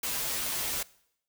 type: noise with comb filter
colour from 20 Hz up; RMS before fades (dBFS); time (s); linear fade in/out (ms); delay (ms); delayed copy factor
white; -32; 0.03-0.83; 5; 9.7; -0.95
effects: noise-tail reverb RT60 0.7 s tail -21 dB re dry